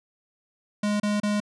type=tone bursts; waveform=square; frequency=207.7 Hz; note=G#3; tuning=in tune; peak=-23 dBFS; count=3; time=0.83-1.402 s; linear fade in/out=5 ms; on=170 ms; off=31 ms; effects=resampled to 22050 Hz